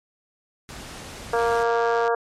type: noise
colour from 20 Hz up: pink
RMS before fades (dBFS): -38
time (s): 0.69-1.63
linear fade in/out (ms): 0
type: harmonic tone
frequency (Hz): 233.1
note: A#3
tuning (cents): 0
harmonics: 2 / 3 / 4 / 5 / 6 / 7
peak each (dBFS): -21 / -25 / -27 / -29 / -31 / -32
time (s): 1.33-2.15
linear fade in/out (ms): 5
type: click train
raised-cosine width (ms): 0.2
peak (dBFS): -20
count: 76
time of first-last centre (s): 1.39-2.078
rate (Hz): 109
effects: low-pass 9000 Hz 12 dB/octave + MP3 64 kbps